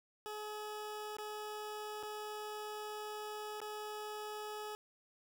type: tone with dropouts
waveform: 20% pulse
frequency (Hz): 423.9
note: G#4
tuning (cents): +35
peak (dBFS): -37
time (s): 0.26-4.75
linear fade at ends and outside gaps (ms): 0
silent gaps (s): 1.168-1.185 / 2.029-2.034 / 3.603-3.616
effects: 11-bit